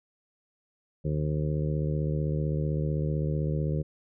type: harmonic tone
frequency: 75.7 Hz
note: D#2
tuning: 47 cents flat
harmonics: 1 / 2 / 3 / 4 / 5 / 6 / 7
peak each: -33 / -27 / -40 / -39 / -38 / -39 / -39 dBFS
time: 1.04-3.83 s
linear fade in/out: 20 ms
effects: none